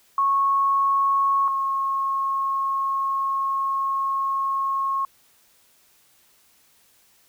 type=tone pair in turn; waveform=sine; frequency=1100 / 1087.4 Hz; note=C#6 / C#6; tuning=-14 / -34 cents; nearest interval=unison; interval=20 cents; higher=first; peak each=-17 / -21 dBFS; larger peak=first; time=0.18-1.48 / 1.48-5.05 s; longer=second; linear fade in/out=2 ms; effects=white hiss -59 dBFS RMS until 7.28 s